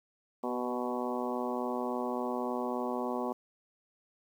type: harmonic tone with a mistuned harmonic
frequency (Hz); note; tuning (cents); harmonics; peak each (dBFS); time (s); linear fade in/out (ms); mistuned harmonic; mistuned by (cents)
123.5; B2; 0; 2 / 3 / 4 / 5 / 6 / 7 / 8 / 9; -36 / -38 / -39 / -40 / -41 / -41 / -42 / -43; 0.43-3.33; 10; 3; +24
effects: 10-bit